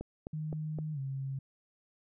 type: click train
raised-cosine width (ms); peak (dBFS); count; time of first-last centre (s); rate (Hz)
2; -26; 4; 0.01-0.787; 3.86
type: tone with pitch glide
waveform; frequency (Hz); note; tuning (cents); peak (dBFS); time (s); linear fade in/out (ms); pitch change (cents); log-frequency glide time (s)
sine; 154.6 to 135.37; D#3 to C#3; -11 to -41; -34; 0.33-1.39; 5; -230; 0.93-0.99
effects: none